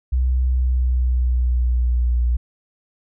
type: tone with pitch glide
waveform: sine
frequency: 63.4 to 60.01 Hz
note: B1 to B1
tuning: +46 to -49 cents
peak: -15 dBFS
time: 0.12-2.37 s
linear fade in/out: 10 ms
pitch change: -95 cents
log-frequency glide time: 0.48-2.22 s
effects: none